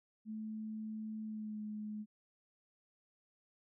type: tone with pitch glide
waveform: sine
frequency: 217.3 to 212.2 Hz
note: A3 to G#3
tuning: -21 to +38 cents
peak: -40 dBFS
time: 0.25-2.06 s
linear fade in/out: 50 ms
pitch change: -41 cents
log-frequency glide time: 1.24-1.61 s
effects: none